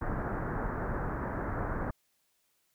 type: low-pass noise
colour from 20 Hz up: pink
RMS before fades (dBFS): -34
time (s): 0.01-1.91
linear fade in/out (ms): 10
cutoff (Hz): 1700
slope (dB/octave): 48
effects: white hiss -74 dBFS RMS until 2.74 s